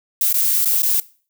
violet noise with dropouts, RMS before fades -17 dBFS, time 0.21-1 s, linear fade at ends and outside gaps 1 ms, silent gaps 0.327-0.342 / 0.647-0.657 / 0.821-0.831 s, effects noise-tail reverb RT60 0.4 s tail -20 dB re dry

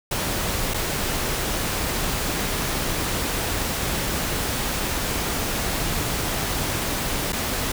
pink noise with dropouts, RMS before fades -25 dBFS, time 0.11-7.72 s, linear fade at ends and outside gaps 5 ms, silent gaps 0.738-0.742 / 7.323-7.329 s, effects none

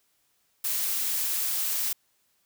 blue noise, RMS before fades -28 dBFS, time 0.64-1.93 s, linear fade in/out 5 ms, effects white hiss -70 dBFS RMS until 2.45 s

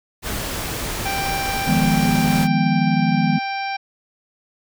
pink noise, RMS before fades -26 dBFS, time 0.22-2.48 s, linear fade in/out 50 ms
harmonic tone, 786 Hz, G5, 4 cents sharp, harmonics 1 / 2 / 3 / 4 / 5 / 6 / 7, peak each -24 / -32 / -29 / -41 / -40 / -40 / -37 dBFS, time 1.05-3.77 s, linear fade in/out 10 ms
sine chord, F half-diminished seventh, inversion third, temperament equal, 155.56 / 174.61 / 207.7 / 246.9 Hz, Eb3 / F3 / Ab3 / Cb4, 0 / 0 / 0 / 0 cents, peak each -21 dBFS, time 1.67-3.39 s, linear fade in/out 10 ms
effects none

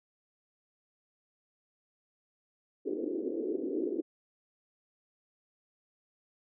white band-pass noise, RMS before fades -34 dBFS, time 2.85-4.02 s, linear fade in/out 20 ms, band 270 to 430 Hz, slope 48 dB/octave, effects none

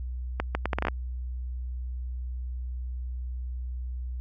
accelerating click train, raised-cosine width 0.5 ms, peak -11 dBFS, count 9, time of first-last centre 0.4-0.884 s, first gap 150 ms, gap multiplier 0.71, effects added 62 Hz sine -31 dBFS peak until 4.2 s

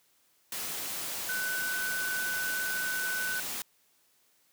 sine tone in noise, 1503 Hz, F#6, 27 cents sharp, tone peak -31 dBFS, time 1.29-3.4 s, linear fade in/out 2 ms, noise white, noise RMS -36 dBFS, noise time 0.52-3.62 s, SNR +2 dB, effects white hiss -68 dBFS RMS until 4.52 s + high-pass 100 Hz 12 dB/octave

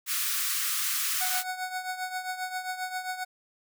white high-pass noise, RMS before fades -29 dBFS, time 0.06-1.44 s, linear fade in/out 50 ms, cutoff 1100 Hz, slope 96 dB/octave
25% pulse tone with tremolo, 740 Hz, F#5, in tune, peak -25 dBFS, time 1.2-3.25 s, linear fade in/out 20 ms, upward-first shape triangle, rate 7.5 Hz, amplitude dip 75%
effects none

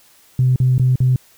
sine tone with dropouts, 127.9 Hz, C3, 39 cents flat, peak -10 dBFS, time 0.39-1.16 s, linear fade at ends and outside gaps 2 ms, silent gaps 0.56-0.601 / 0.781-0.796 / 0.957-1.003 s, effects tanh soft clip ceiling -6 dBFS + white hiss -51 dBFS RMS until 1.37 s

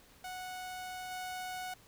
sawtooth tone with level steps, 737 Hz, F#5, 7 cents flat, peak -37 / -35 dBFS, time 0.24-1.74 s, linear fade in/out 5 ms, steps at 1.1 s, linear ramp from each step 20 ms, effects pink hiss -61 dBFS RMS until 1.87 s

